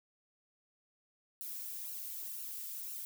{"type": "noise with flanger", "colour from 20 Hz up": "violet", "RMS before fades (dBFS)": -43, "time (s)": [1.41, 3.05], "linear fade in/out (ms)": 0, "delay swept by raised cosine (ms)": [0.71, 2.31], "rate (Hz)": 2, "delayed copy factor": 0.65, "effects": []}